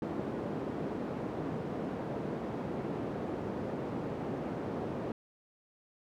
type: band-pass noise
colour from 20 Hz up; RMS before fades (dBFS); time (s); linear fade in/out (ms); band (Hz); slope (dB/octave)
white; -37; 0.02-5.12; 2; 130 to 420; 12
effects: none